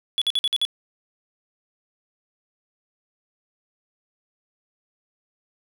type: tone bursts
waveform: triangle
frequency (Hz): 3400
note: G#7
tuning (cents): +40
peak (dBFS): -17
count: 6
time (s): 0.18-0.651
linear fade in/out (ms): 0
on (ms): 36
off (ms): 51
effects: none